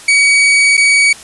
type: tone with dropouts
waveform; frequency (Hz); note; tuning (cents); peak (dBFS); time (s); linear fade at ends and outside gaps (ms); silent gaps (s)
40% pulse; 2262; C#7; +34; -6; 0.08-1.13; 5; 0.77-0.776
effects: white hiss -34 dBFS RMS until 1.23 s + resampled to 24000 Hz